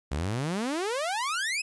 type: exponential sweep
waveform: sawtooth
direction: up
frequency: 65.41 to 2637 Hz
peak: -24 dBFS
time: 0.11-1.62 s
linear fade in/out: 10 ms
effects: resampled to 24000 Hz + 11-bit